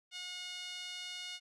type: tone with band-pass filter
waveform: 5% pulse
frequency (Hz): 723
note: F#5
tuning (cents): -40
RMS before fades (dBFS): -44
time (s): 0.11-1.4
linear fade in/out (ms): 50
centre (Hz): 3000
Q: 1.7
effects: none